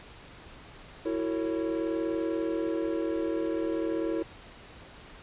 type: chord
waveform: triangle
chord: F# dominant seventh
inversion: third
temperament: equal with one note detuned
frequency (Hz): 329.6 / 370 / 454.2 / 554.4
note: E4 / F#4 / A#4 / C#5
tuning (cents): 0 / 0 / -45 / 0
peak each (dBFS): -28 / -34 / -32 / -34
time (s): 1.05-4.23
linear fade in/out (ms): 10
effects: pink hiss -49 dBFS RMS until 5.22 s + resampled to 8000 Hz